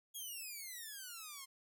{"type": "exponential sweep", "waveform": "5% pulse", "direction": "down", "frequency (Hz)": [3353, 1046.5], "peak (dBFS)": -36, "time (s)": [0.14, 1.46], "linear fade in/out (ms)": 20, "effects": []}